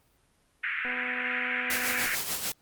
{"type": "band-pass noise", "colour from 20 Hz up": "pink", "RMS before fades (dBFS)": -31, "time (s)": [0.63, 2.16], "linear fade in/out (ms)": 10, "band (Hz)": [1500, 2500], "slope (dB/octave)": 48}
{"type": "click train", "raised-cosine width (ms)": 1, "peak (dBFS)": -29, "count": 302, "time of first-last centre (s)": [0.85, 2.059], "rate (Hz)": 249}
{"type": "noise with tremolo", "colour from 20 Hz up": "white", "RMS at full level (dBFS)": -30, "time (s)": [1.7, 2.52], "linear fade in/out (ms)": 2, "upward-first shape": "sine", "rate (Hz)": 6.8, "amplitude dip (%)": 55}
{"effects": ["pink hiss -67 dBFS RMS until 2.61 s", "Opus 32 kbps"]}